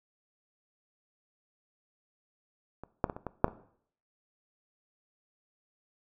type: clicks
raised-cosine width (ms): 1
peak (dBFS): -28 / -11 / -21 / -27 / -21 / -6 / -25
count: 7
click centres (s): 2.836 / 3.042 / 3.098 / 3.165 / 3.267 / 3.444 / 3.481
effects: noise-tail reverb RT60 0.6 s tail -18 dB re dry